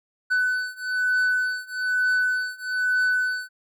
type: beating tone pair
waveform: triangle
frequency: 1500 / 1501.1 Hz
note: F#6 / F#6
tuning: +23 / +25 cents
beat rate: 1.1 Hz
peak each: -23 / -22 dBFS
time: 0.3-3.49 s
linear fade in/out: 20 ms
effects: none

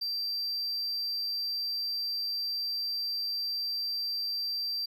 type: tone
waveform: triangle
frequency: 4699 Hz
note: D8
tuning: in tune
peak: -29 dBFS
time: 0.01-4.86 s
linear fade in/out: 10 ms
effects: none

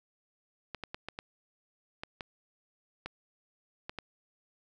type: clicks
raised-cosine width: 0.3 ms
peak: -22 dBFS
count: 10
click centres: 0.747 / 0.837 / 0.945 / 1.086 / 1.189 / 2.035 / 2.208 / 3.06 / 3.895 / 3.987 s
effects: none

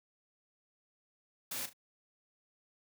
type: noise with echo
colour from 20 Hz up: white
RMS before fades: -39 dBFS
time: 1.51-1.66 s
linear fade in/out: 5 ms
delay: 36 ms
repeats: 2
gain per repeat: -11 dB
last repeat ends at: 1.732 s
effects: high-pass 100 Hz 12 dB/octave

